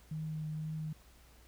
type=tone with vibrato; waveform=sine; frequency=155.56 Hz; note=D#3; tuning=in tune; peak=-36 dBFS; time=0.11-0.93 s; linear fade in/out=5 ms; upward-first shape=triangle; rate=2 Hz; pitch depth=16 cents each way; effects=added 60 Hz sine -60 dBFS peak until 1.47 s + pink hiss -63 dBFS RMS until 1.47 s